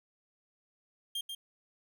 45% pulse tone with echo, 3200 Hz, G7, 35 cents sharp, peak -33 dBFS, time 1.15-1.21 s, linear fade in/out 5 ms, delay 140 ms, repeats 1, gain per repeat -5 dB, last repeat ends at 1.35 s, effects none

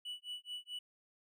triangle tone with tremolo, 2955 Hz, F#7, 3 cents flat, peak -38 dBFS, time 0.05-0.79 s, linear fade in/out 5 ms, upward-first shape sine, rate 4.6 Hz, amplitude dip 100%, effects none

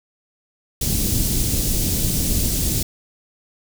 pink band-stop noise, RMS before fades -20 dBFS, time 0.81-2.83 s, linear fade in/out 5 ms, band 250 to 5700 Hz, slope 12 dB/octave, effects none

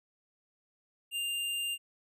sine tone with sample-and-hold, 2797 Hz, F7, 2 cents sharp, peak -31 dBFS, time 1.11-1.78 s, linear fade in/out 50 ms, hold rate 11025 Hz, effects resampled to 32000 Hz

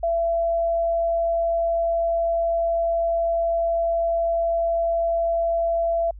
sine tone, 672 Hz, E5, 33 cents sharp, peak -19 dBFS, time 0.03-6.11 s, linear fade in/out 5 ms, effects added 50 Hz sine -37 dBFS peak until 6.19 s

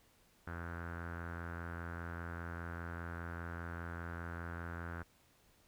sawtooth tone with low-pass filter, 85 Hz, F2, 46 cents flat, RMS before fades -44 dBFS, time 0.47-5.03 s, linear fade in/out 5 ms, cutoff 1500 Hz, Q 6.2, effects pink hiss -69 dBFS RMS until 5.67 s

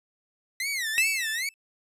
sawtooth tone with vibrato, 1992 Hz, B6, 14 cents sharp, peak -24 dBFS, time 0.6-1.49 s, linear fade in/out 2 ms, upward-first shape sine, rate 2.5 Hz, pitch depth 230 cents each way
45% pulse tone with exponential decay, 2637 Hz, E7, in tune, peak -18 dBFS, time 0.98-1.54 s, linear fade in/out 0 ms, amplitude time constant 120 ms
effects resampled to 32000 Hz

